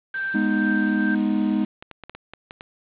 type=tone with tremolo; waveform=sine; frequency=1568 Hz; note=G6; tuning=in tune; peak=-23 dBFS; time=0.14-1.15 s; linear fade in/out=5 ms; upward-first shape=triangle; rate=2.2 Hz; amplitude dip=50%
type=chord; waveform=triangle; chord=G# minor; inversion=none; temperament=equal; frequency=207.7 / 246.9 / 311.1 Hz; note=G#3 / B3 / D#4; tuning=0 / 0 / 0 cents; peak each=-20 / -23 / -22 dBFS; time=0.34-1.65 s; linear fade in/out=10 ms
type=clicks; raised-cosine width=0.2 ms; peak=-18 dBFS; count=8; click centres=1.825 / 1.913 / 2.037 / 2.096 / 2.15 / 2.336 / 2.509 / 2.609 s
effects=resampled to 8000 Hz + 7-bit